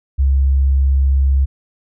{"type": "tone", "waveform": "sine", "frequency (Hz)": 67.8, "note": "C#2", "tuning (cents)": -38, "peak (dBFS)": -10, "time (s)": [0.18, 1.46], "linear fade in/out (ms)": 20, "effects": []}